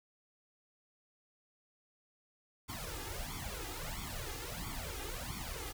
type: noise with flanger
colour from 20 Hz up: pink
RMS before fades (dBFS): -42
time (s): 2.68-5.73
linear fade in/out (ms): 20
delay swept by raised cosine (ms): 0.88 to 2.48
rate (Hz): 1.5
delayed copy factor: +0.95
effects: none